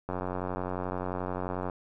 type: click train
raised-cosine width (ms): 1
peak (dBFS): -19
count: 148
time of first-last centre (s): 0.09-1.698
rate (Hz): 91.4
effects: none